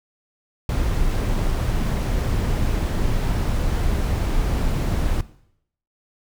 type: noise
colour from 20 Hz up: brown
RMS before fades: -21 dBFS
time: 0.69-5.21 s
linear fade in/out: 2 ms
effects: noise-tail reverb RT60 0.7 s tail -17 dB re dry